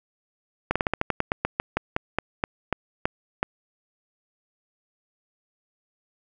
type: slowing click train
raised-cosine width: 0.5 ms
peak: -7 dBFS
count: 18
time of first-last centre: 0.71-3.429 s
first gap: 46 ms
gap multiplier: 1.14
effects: none